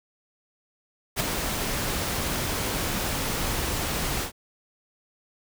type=noise with ADSR envelope; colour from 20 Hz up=pink; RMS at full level=-22 dBFS; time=1.16-4.32 s; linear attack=40 ms; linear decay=11 ms; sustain=-6 dB; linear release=98 ms; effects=none